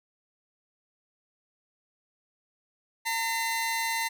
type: tone pair together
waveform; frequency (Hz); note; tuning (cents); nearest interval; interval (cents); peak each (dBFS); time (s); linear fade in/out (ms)
sawtooth; 910 / 2043; A#5 / C7; -42 / -42; octave + major second; 1400; -26 / -27; 3.05-4.09; 20
effects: none